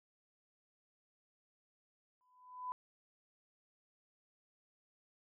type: tone with exponential growth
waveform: sine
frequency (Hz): 1001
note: B5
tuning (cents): +23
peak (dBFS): -36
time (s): 2.21-2.72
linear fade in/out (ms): 0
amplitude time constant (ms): 110
effects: none